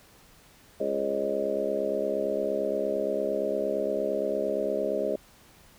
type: harmonic tone with a mistuned harmonic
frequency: 68.7 Hz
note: C#2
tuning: 15 cents flat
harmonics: 3 / 4 / 5 / 6 / 7 / 8 / 9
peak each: -38 / -38 / -37 / -31 / -40 / -31 / -30 dBFS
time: 0.8-5.16 s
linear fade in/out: 5 ms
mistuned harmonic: 7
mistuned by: +50 cents
effects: pink hiss -56 dBFS RMS until 5.78 s